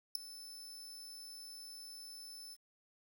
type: tone with ADSR envelope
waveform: sawtooth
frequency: 5270 Hz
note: E8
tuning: 1 cent flat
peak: -25 dBFS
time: 0.15-2.57 s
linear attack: 4 ms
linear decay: 4 ms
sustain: -21 dB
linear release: 42 ms
effects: 11-bit